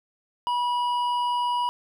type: tone with hard clipping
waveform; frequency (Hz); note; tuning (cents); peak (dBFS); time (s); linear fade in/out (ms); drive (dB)
sine; 973; B5; -26; -24; 0.47-1.69; 0; 7
effects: none